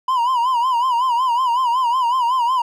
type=tone with vibrato; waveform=triangle; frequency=987.8 Hz; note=B5; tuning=in tune; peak=-13 dBFS; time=0.08-2.62 s; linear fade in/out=5 ms; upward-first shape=sine; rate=5.4 Hz; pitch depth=110 cents each way; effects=none